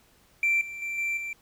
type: tone with level steps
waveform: triangle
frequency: 2349 Hz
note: D7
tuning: in tune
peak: -18 / -34 / -28 / -24 / -30 dBFS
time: 0.43-1.33 s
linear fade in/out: 2 ms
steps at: 0.61 / 0.82 / 0.98 / 1.17 s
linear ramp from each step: 2 ms
effects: tanh soft clip ceiling -17 dBFS + pink hiss -61 dBFS RMS until 1.41 s